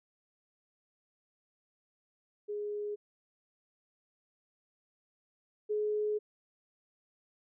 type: tone pair in turn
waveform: sine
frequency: 415.3 / 422.3 Hz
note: G#4 / G#4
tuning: 0 / +29 cents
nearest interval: unison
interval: 29 cents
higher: second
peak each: -34 / -29 dBFS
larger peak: second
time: 2.48-2.96 / 5.69-6.19 s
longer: second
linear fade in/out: 20 ms
effects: none